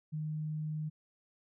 sine tone, 154 Hz, D#3, 17 cents flat, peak -34 dBFS, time 0.12-0.9 s, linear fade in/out 20 ms, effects none

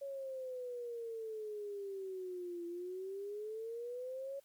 sine exponential two-way sweep, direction down then up, 559 to 341.4 to 559 Hz, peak -40 dBFS, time 0.01-4.4 s, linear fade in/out 10 ms, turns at 2.66 s, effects white hiss -71 dBFS RMS until 4.44 s + MP3 96 kbps

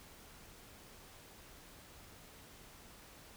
silence, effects pink hiss -57 dBFS RMS until 3.36 s

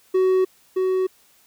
triangle tone pair in turn, 374.1 / 374.1 Hz, F#4 / F#4, +19 / +19 cents, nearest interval unison, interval 0 cents, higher neither, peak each -13 / -16 dBFS, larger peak first, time 0.14-0.45 / 0.76-1.07 s, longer neither, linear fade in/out 10 ms, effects white hiss -57 dBFS RMS until 1.46 s

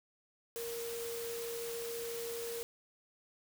sine tone in noise, 466.2 Hz, A#4, in tune, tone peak -39 dBFS, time 0.56-2.63 s, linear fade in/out 0 ms, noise white, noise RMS -45 dBFS, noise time 0.56-2.63 s, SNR +3 dB, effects none

